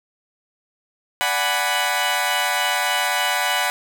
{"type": "chord", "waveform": "15% pulse", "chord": "G# half-diminished seventh", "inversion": "second", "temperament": "equal", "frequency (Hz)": [587.3, 740, 830.6, 987.8], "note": ["D5", "F#5", "G#5", "B5"], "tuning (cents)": [0, 0, 0, 0], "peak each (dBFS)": [-22, -16, -20, -17], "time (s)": [1.21, 3.7], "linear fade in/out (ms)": 0, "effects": []}